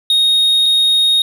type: tone pair in turn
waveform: triangle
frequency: 3729 / 3729 Hz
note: A#7 / A#7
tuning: 0 / 0 cents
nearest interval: unison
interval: 0 cents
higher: neither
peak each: -8 dBFS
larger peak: neither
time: 0.1-0.66 / 0.66-1.22 s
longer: neither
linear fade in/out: 2 ms
effects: none